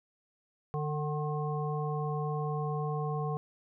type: harmonic tone with a mistuned harmonic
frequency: 149.7 Hz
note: D3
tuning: 33 cents sharp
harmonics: 1 / 3 / 5 / 7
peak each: -32 / -37 / -39 / -40 dBFS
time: 0.74-3.37 s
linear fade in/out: 0 ms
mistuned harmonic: 7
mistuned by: +40 cents
effects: none